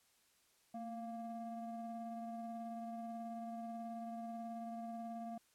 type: ring-modulated tone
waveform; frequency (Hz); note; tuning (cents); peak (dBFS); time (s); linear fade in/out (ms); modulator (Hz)
triangle; 235.1; A#3; +15; -38; 0.74-5.38; 5; 461
effects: white hiss -73 dBFS RMS until 5.54 s + low-pass 12000 Hz 12 dB/octave